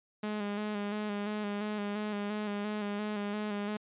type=tone with vibrato; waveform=sawtooth; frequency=207.7 Hz; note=G#3; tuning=in tune; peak=-29 dBFS; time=0.23-3.77 s; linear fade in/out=5 ms; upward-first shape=square; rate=2.9 Hz; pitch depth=30 cents each way; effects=resampled to 8000 Hz